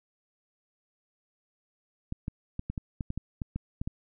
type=clicks; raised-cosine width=5 ms; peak=-20 dBFS; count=12; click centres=2.124 / 2.281 / 2.594 / 2.7 / 2.778 / 3.008 / 3.104 / 3.176 / 3.418 / 3.56 / 3.815 / 3.875 s; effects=none